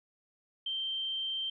sine tone, 3136 Hz, G7, in tune, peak -32 dBFS, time 0.66-1.5 s, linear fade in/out 5 ms, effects none

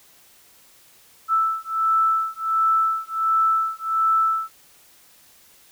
sine beating tone pair, 1318.5 / 1319.9 Hz, E6 / E6, 0 / +2 cents, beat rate 1.4 Hz, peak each -21 dBFS, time 1.28-4.51 s, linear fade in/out 50 ms, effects white hiss -53 dBFS RMS until 5.71 s

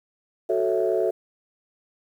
sine chord, F# minor seventh, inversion none, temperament equal, 370 / 440 / 554.4 / 659.3 Hz, F#4 / A4 / C#5 / E5, 0 / 0 / 0 / 0 cents, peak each -24 / -24 / -28 / -25 dBFS, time 0.49-1.11 s, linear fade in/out 10 ms, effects tanh soft clip ceiling -11 dBFS + 9-bit

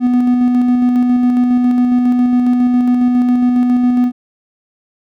triangle tone with tremolo, 246.9 Hz, B3, in tune, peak -6 dBFS, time 0-4.12 s, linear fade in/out 50 ms, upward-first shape square, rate 7.3 Hz, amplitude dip 25%, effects none

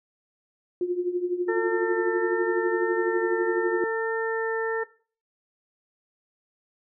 sine tone with tremolo, 356.3 Hz, F4, 35 cents sharp, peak -20 dBFS, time 0.81-3.84 s, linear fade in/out 2 ms, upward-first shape triangle, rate 12 Hz, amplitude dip 80%
harmonic tone, 449.9 Hz, A4, 39 cents sharp, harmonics 1 / 2 / 3 / 4, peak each -25 / -33 / -37 / -32 dBFS, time 1.48-4.84 s, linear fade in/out 10 ms
effects noise-tail reverb RT60 0.4 s tail -18 dB re dry

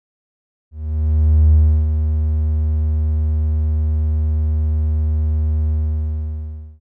triangle tone with ADSR envelope, 77.1 Hz, D#2, 15 cents flat, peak -4 dBFS, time 0.71-6.8 s, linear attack 820 ms, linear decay 330 ms, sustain -8 dB, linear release 1100 ms, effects tanh soft clip ceiling -3 dBFS

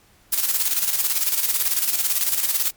blue noise with tremolo, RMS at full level -19 dBFS, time 0.32-2.71 s, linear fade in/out 10 ms, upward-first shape square, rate 18 Hz, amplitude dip 55%, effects pink hiss -56 dBFS RMS until 2.76 s + MP3 96 kbps

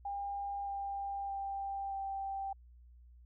sine tone with pitch steps, 802 / 795.5 / 789.1 / 782.8 Hz, G5 / G5 / G5 / G5, +39 / +25 / +11 / -3 cents, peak -36 dBFS, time 0.05-2.53 s, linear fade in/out 5 ms, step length 620 ms, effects added 60 Hz sine -55 dBFS peak until 3.25 s

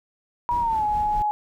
sine tone with pitch glide, 960 to 840.6 Hz, B5 to G#5, -49 to +21 cents, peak -20 dBFS, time 0.49-1.31 s, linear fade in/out 0 ms, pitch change -230 cents, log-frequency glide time 0.59-0.85 s
brown noise with tremolo, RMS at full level -33 dBFS, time 0.51-1.22 s, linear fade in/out 0 ms, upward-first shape sine, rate 4.8 Hz, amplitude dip 45%
effects none

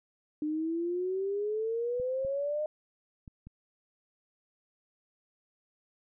sine exponential sweep, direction up, 299.4 to 615 Hz, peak -29 dBFS, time 0.42-2.66 s, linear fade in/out 2 ms
clicks, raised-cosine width 5 ms, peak -34 dBFS, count 4, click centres 1.999 / 2.249 / 3.278 / 3.47 s
effects none

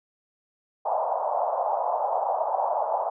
pink band-pass noise, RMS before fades -26 dBFS, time 0.85-3.1 s, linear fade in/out 10 ms, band 600 to 950 Hz, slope 48 dB/octave, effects none

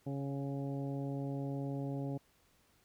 harmonic tone with a mistuned harmonic, 138.59 Hz, C#3, in tune, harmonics 1 / 2 / 3 / 4 / 5 / 6, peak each -38 / -40 / -47 / -47 / -52 / -55 dBFS, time 0.06-2.18 s, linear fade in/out 10 ms, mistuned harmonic 5, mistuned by +24 cents, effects pink hiss -70 dBFS RMS until 2.84 s

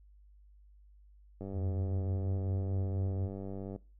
click train, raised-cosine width 2 ms, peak -29 dBFS, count 230, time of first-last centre 1.41-3.761 s, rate 97.4 Hz
sine tone with pitch glide, 89.8 to 93.29 Hz, F2 to F#2, +49 to +15 cents, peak -31 dBFS, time 1.53-3.29 s, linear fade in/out 50 ms, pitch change +66 cents, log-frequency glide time 1.65-2.51 s
effects noise-tail reverb RT60 0.3 s tail -20 dB re dry + added 50 Hz sine -56 dBFS peak until 3.99 s

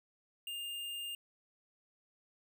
square tone, 2810 Hz, F7, 10 cents sharp, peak -40 dBFS, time 0.47-1.15 s, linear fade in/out 2 ms, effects none

